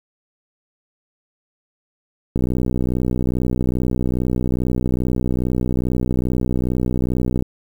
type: click train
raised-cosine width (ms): 3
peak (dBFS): -8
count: 317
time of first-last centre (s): 2.36-7.424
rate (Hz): 62.4
effects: 7-bit